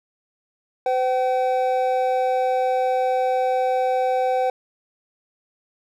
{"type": "tone pair together", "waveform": "triangle", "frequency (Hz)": [510.6, 765], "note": ["C5", "G5"], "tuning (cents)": [-42, -42], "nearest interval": "perfect fifth", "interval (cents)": 700, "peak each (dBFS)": -19, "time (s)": [0.86, 4.5], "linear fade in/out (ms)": 2, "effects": []}